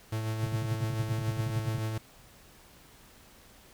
45% pulse tone with tremolo, 110.1 Hz, A2, 2 cents sharp, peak -29 dBFS, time 0.12-1.98 s, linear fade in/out 5 ms, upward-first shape sine, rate 7.1 Hz, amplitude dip 35%
sine tone bursts, 130.81 Hz, C3, in tune, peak -30 dBFS, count 15, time 0.43-1.785 s, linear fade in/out 2 ms, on 39 ms, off 55 ms
effects pink hiss -56 dBFS RMS until 3.73 s

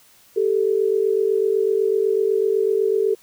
sine tone pair together, 392 / 440 Hz, G4 / A4, 0 / 0 cents, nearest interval major second, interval 200 cents, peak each -19 dBFS, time 0.36-3.15 s, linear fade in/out 10 ms, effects white hiss -53 dBFS RMS until 3.22 s

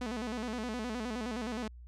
sawtooth tone with vibrato, 232 Hz, A#3, 8 cents flat, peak -31 dBFS, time 0.01-1.68 s, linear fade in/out 5 ms, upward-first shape square, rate 9.6 Hz, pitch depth 120 cents each way, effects added 60 Hz sine -47 dBFS peak until 1.87 s + low-pass 7000 Hz 12 dB/octave

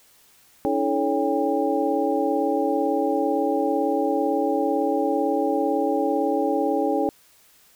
sine tone cluster, 284.3 / 322.2 / 430.6 / 557 / 801 Hz, C#4 / E4 / A4 / C#5 / G5, +44 / -39 / -37 / +8 / +37 cents, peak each -26 dBFS, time 0.65-7.09 s, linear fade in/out 0 ms, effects white hiss -56 dBFS RMS until 7.75 s

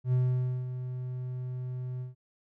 triangle tone with ADSR envelope, 126.4 Hz, B2, 41 cents sharp, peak -20 dBFS, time 0.04-2.15 s, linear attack 86 ms, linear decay 530 ms, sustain -11 dB, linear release 140 ms, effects none

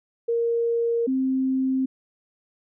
sine tone pair in turn, 466.2 / 262.7 Hz, A#4 / C4, 0 / +7 cents, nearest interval minor seventh, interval 993 cents, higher first, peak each -20 dBFS, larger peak neither, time 0.28-1.07 / 1.07-1.86 s, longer neither, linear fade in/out 10 ms, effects none

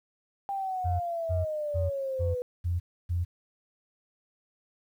sine exponential sweep, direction down, 798 to 491 Hz, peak -29 dBFS, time 0.49-2.42 s, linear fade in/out 0 ms
sine tone bursts, 87.2 Hz, F2, 2 cents flat, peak -25 dBFS, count 6, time 0.84-3.25 s, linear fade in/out 20 ms, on 160 ms, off 290 ms
effects tanh soft clip ceiling -17 dBFS + 10-bit

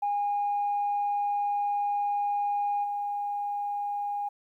sine tone with level steps, 817 Hz, G#5, 29 cents flat, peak -24 / -28 dBFS, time 0.02-4.29 s, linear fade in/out 10 ms, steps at 2.83 s, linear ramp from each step 20 ms, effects tanh soft clip ceiling -21 dBFS + 11-bit

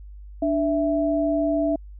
sine tone pair together, 294.5 / 659.3 Hz, D4 / E5, +5 / 0 cents, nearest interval octave + major second, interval 1395 cents, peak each -22 dBFS, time 0.42-1.76 s, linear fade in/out 5 ms, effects added 50 Hz sine -38 dBFS peak until 1.99 s

